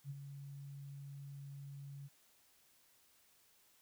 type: tone with ADSR envelope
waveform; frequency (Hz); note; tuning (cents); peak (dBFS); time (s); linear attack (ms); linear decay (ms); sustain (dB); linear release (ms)
sine; 140; C#3; +18; -40; 0.04-2.09; 61; 34; -7; 31
effects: white hiss -70 dBFS RMS until 3.81 s